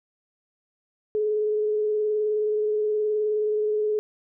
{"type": "tone with vibrato", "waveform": "sine", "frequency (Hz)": 424.9, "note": "G#4", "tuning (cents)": 40, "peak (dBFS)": -21, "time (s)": [1.15, 3.99], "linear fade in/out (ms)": 0, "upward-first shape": "triangle", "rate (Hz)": 19, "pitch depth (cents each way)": 24, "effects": []}